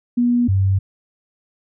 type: tone pair in turn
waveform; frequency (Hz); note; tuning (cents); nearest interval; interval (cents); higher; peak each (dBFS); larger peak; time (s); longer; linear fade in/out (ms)
sine; 241.7 / 96.53; B3 / G2; -37 / -26; octave + major third; 1589; first; -13; neither; 0.17-0.48 / 0.48-0.79; neither; 10
effects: none